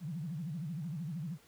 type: tone with vibrato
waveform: sine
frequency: 160 Hz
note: D#3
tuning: 49 cents sharp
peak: -36 dBFS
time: 0-1.38 s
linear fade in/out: 50 ms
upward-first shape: sine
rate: 13 Hz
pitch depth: 230 cents each way
effects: pink hiss -63 dBFS RMS until 1.47 s + high-pass 80 Hz 12 dB/octave